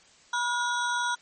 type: ring-modulated tone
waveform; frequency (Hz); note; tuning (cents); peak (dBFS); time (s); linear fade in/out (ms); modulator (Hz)
square; 1203; D6; +41; -23; 0.33-1.15; 5; 233
effects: white hiss -57 dBFS RMS until 1.21 s + MP3 32 kbps